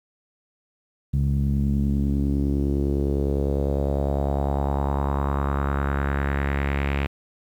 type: tone with low-pass filter sweep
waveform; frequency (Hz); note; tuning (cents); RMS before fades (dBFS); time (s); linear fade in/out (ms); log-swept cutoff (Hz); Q
sawtooth; 69.9; C#2; +15; -23; 1.13-7.07; 10; 160 to 2500; 3
effects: 9-bit